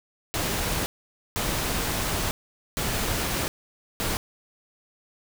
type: noise bursts at uneven times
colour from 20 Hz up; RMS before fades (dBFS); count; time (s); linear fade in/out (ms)
pink; -27; 4; 0.34-0.86 / 1.36-2.31 / 2.77-3.48 / 4-4.17; 0
effects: none